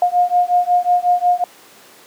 sine beating tone pair, 710 / 715.5 Hz, F5 / F5, +28 / +42 cents, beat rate 5.5 Hz, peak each -15 dBFS, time 0.02-1.44 s, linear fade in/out 2 ms, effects pink hiss -44 dBFS RMS until 2.06 s + high-pass 300 Hz 12 dB/octave

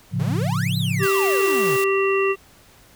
sine chord, A augmented, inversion none, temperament equal, 110 / 138.59 / 174.61 Hz, A2 / C#3 / E#3, 0 / 0 / 0 cents, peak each -24 dBFS, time 0.11-1.07 s, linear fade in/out 50 ms
45% pulse exponential two-way sweep, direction up then down, 123.3 to 4200 to 123.3 Hz, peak -27 dBFS, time 0.19-1.77 s, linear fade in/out 10 ms, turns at 0.77 s
harmonic tone, 390.4 Hz, G4, 7 cents flat, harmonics 1 / 3 / 5 / 7, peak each -18 / -25 / -29 / -25 dBFS, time 0.99-2.36 s, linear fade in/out 50 ms
white high-pass noise, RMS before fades -31 dBFS, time 1.03-1.84 s, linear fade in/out 0 ms, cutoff 270 Hz, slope 96 dB/octave
effects pink hiss -51 dBFS RMS until 2.95 s

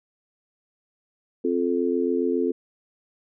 sine chord, F major, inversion second, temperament just, 261.9 / 349.2 / 436.5 Hz, C4 / F4 / A4, +2 / 0 / -14 cents, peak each -25 dBFS, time 1.44-2.52 s, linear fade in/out 10 ms, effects none

